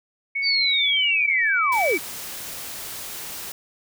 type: tone with pitch glide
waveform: sine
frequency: 2217 to 2293 Hz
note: C#7 to D7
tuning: 0 to -42 cents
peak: -22 dBFS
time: 0.35-1.98 s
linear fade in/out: 10 ms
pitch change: +58 cents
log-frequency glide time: 0.6-1.01 s
type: linear sweep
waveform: sine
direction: down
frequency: 4699 to 253.9 Hz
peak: -19 dBFS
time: 0.42-1.99 s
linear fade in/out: 50 ms
type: noise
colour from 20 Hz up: white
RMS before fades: -34 dBFS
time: 1.72-3.52 s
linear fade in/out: 2 ms
effects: none